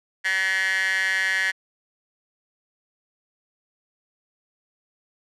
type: tone with high-pass filter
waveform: 15% pulse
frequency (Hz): 190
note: F#3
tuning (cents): +46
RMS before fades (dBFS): -23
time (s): 0.24-1.52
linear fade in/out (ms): 20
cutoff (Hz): 1800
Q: 5.8
effects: low-pass 9000 Hz 12 dB/octave